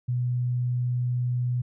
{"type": "tone", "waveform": "sine", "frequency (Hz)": 123.47, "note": "B2", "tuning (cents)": 0, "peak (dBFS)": -23, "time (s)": [0.08, 1.62], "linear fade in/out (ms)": 10, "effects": []}